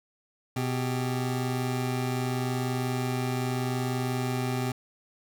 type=tone pair together; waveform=25% pulse; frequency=125.6 / 397.6 Hz; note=B2 / G4; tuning=+30 / +25 cents; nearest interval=octave + minor sixth; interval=1995 cents; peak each=-24 / -31 dBFS; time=0.56-4.72 s; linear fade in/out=5 ms; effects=none